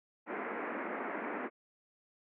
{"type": "band-pass noise", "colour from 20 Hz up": "pink", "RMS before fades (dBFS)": -39, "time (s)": [0.26, 1.5], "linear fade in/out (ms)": 50, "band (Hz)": [220, 2200], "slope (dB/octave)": 48, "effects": []}